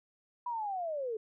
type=linear sweep; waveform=sine; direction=down; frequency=987.8 to 421.1 Hz; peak=-33 dBFS; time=0.46-1.17 s; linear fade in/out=5 ms; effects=none